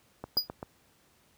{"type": "click train", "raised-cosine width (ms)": 1, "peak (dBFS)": -23, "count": 4, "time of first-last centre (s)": [0.24, 0.629], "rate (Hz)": 7.72}
{"type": "tone with exponential decay", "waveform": "square", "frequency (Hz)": 4911, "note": "D#8", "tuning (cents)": -23, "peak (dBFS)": -20, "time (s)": [0.37, 0.48], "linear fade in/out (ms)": 5, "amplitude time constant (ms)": 22}
{"effects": ["pink hiss -65 dBFS RMS until 1.37 s", "high-pass 60 Hz 12 dB/octave"]}